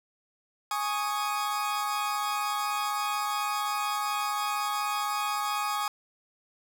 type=chord; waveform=40% pulse; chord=Ab suspended fourth; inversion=none; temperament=equal; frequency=830.6 / 1108.7 / 1244.5 Hz; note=Ab5 / Db6 / Eb6; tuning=0 / 0 / 0 cents; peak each=-31 / -33 / -31 dBFS; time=0.71-5.88 s; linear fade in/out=2 ms; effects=none